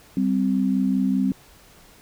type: tone pair together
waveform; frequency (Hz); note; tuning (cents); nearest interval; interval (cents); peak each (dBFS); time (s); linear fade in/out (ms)
sine; 194.5 / 259.6; G3 / C4; -13 / -13; perfect fourth; 500; -21 / -21; 0.17-1.32; 2
effects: pink hiss -51 dBFS RMS until 2.01 s